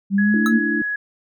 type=linear sweep; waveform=sine; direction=up; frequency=194.2 to 233.1 Hz; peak=-14 dBFS; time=0.1-0.61 s; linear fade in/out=50 ms
type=tone; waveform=sine; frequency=1677 Hz; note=G#6; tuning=16 cents sharp; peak=-21 dBFS; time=0.18-0.96 s; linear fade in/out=5 ms
type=chord; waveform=sine; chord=A suspended fourth; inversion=none; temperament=just; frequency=220 / 293.3 / 330 Hz; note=A3 / D4 / E4; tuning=0 / -2 / +2 cents; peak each=-24 dBFS; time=0.34-0.82 s; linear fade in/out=2 ms
type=tone with exponential decay; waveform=square; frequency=1298 Hz; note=E6; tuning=27 cents flat; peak=-18 dBFS; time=0.46-0.54 s; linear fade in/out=1 ms; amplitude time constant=17 ms
effects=none